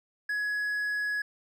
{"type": "tone", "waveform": "triangle", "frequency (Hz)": 1680, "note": "G#6", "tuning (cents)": 19, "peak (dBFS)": -26, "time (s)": [0.29, 1.22], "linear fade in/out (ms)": 5, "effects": []}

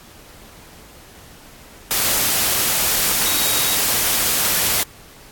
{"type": "tone in noise", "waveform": "sine", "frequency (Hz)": 3800, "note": "A#7", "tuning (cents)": 33, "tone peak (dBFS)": -26, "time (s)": [3.26, 3.76], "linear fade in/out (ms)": 0, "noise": "white", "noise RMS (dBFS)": -18, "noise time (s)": [1.91, 4.83], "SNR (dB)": -11, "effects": ["pink hiss -44 dBFS RMS until 5.31 s", "AAC 64 kbps"]}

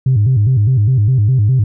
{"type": "tone with vibrato", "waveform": "sine", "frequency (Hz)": 116.54, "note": "A#2", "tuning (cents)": 0, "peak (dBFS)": -7, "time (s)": [0.06, 1.64], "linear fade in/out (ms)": 5, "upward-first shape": "square", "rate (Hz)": 4.9, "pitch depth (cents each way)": 200, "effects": ["tanh soft clip ceiling -5 dBFS"]}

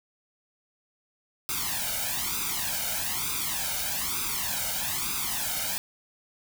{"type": "noise with flanger", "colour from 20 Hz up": "white", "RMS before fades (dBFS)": -30, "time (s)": [1.49, 5.78], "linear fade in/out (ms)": 0, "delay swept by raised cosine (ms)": [0.81, 1.36], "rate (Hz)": 1.1, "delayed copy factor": 0.85, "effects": []}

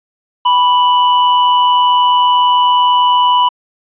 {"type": "tone with amplitude modulation", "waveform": "square", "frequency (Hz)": 987.8, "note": "B5", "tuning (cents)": 0, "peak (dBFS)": -7, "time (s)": [0.45, 3.49], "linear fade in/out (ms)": 10, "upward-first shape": "sine", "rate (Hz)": 169, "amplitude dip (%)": 30, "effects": ["resampled to 8000 Hz"]}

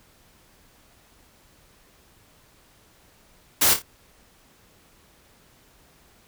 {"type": "noise with echo", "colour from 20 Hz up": "white", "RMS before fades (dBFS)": -18, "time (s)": [3.61, 3.74], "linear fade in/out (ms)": 10, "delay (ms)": 28, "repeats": 3, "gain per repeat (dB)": -8, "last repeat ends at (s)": 3.824, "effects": ["pink hiss -57 dBFS RMS until 6.27 s"]}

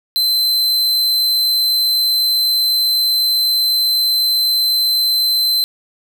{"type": "tone", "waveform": "45% pulse", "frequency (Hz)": 4074, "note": "C8", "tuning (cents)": -47, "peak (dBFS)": -12, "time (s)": [0.16, 5.64], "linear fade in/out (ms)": 0, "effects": []}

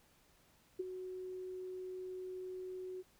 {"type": "tone with ADSR envelope", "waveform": "sine", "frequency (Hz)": 370, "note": "F#4", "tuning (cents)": 0, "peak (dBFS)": -33, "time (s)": [0.79, 3.03], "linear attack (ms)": 10, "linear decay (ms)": 22, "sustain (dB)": -9, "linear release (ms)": 30, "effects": ["pink hiss -69 dBFS RMS until 3.19 s"]}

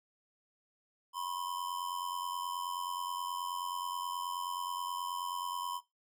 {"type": "ring-modulated tone", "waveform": "square", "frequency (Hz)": 1025, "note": "C6", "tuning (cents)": -36, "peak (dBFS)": -34, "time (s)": [1.13, 5.81], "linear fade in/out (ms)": 50, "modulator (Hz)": 44.7, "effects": ["noise-tail reverb RT60 0.2 s tail -17 dB re dry"]}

